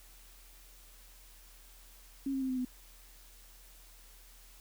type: tone with pitch steps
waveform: sine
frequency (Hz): 273.1 / 267.6 / 262.3 / 257 / 251.9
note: C#4 / C4 / C4 / C4 / B3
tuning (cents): -26 / +39 / +4 / -31 / +34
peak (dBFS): -31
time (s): 2.26-2.65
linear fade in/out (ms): 5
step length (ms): 78
effects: added 41 Hz sine -56 dBFS peak until 4.6 s + white hiss -59 dBFS RMS until 4.6 s